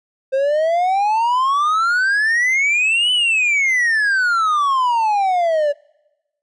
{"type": "exponential two-way sweep", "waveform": "triangle", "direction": "up then down", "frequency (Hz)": [523.3, 3021, 568], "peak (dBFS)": -12, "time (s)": [0.32, 5.73], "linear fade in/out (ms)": 20, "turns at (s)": 3.12, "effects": ["noise-tail reverb RT60 1.0 s tail -26 dB re dry", "resampled to 22050 Hz"]}